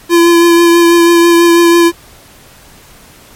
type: tone with vibrato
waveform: square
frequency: 340.8 Hz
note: F4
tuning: 42 cents flat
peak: -4 dBFS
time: 0.09-1.92 s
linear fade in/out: 50 ms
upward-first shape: triangle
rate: 6.1 Hz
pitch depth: 20 cents each way
effects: pink hiss -39 dBFS RMS until 3.35 s + MP3 64 kbps